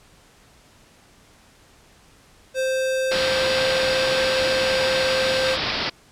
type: tone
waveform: square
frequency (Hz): 523.3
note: C5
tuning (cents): 0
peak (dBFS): -21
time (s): 2.54-5.58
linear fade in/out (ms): 50
type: low-pass noise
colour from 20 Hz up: white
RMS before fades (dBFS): -25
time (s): 3.11-5.9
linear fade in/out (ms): 10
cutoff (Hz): 5200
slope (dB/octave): 96
effects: pink hiss -53 dBFS RMS until 6.11 s + low-pass 10000 Hz 12 dB/octave